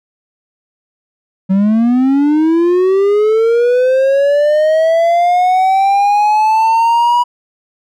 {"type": "linear sweep", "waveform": "triangle", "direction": "up", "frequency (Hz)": [186.3, 974], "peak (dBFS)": -6, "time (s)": [1.49, 7.24], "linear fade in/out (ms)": 20, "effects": []}